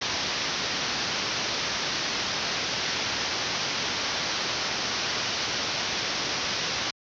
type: low-pass noise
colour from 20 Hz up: white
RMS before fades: -29 dBFS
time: 0.01-6.91 s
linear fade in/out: 10 ms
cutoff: 6000 Hz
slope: 96 dB/octave
effects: high-pass 80 Hz 12 dB/octave